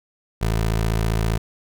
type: tone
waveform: 20% pulse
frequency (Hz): 55.1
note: A1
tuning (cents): +3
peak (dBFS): -14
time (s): 0.41-1.38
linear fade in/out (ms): 10
effects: none